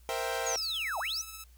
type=chord; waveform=sawtooth; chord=C dominant seventh; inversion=third; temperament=equal; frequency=466.2 / 523.3 / 659.3 / 784 Hz; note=Bb4 / C5 / E5 / G5; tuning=0 / 0 / 0 / 0 cents; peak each=-33 dBFS; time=0.09-0.56 s; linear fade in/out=0 ms
type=linear two-way sweep; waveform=sine; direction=down then up; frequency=6820 to 614 to 6270 Hz; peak=-31 dBFS; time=0.46-1.22 s; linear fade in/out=10 ms; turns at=0.99 s
type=tone with tremolo; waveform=5% pulse; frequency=1304 Hz; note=E6; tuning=19 cents flat; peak=-29 dBFS; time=0.57-1.44 s; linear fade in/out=2 ms; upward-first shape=triangle; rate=17 Hz; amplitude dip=45%
effects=added 60 Hz sine -54 dBFS peak until 1.57 s + white hiss -66 dBFS RMS until 1.57 s